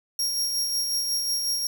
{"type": "tone with tremolo", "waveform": "sawtooth", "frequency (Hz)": 5588, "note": "F8", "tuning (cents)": 0, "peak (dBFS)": -20, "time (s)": [0.19, 1.67], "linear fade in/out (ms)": 2, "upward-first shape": "sine", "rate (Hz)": 5.5, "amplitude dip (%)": 35, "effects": ["8-bit"]}